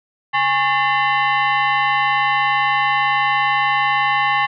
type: tone with frequency modulation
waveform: sine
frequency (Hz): 136.9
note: C#3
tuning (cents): -21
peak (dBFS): -14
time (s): 0.33-4.47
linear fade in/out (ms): 20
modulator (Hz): 959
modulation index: 2.3
effects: none